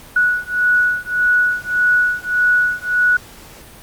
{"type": "beating tone pair", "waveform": "sine", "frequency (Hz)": [1468, 1469.7], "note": ["F#6", "F#6"], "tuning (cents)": [-14, -12], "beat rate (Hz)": 1.7, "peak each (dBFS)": -16, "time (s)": [0.16, 3.17], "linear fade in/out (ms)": 5, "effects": ["pink hiss -40 dBFS RMS until 3.82 s", "Opus 48 kbps"]}